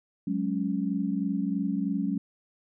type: chord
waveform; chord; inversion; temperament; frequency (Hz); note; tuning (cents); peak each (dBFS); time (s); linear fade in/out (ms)
sine; F# suspended second; none; just; 185 / 208.1 / 277.5; F#3 / G#3 / C#4; 0 / +4 / +2; -30; 0.27-2.18; 5
effects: none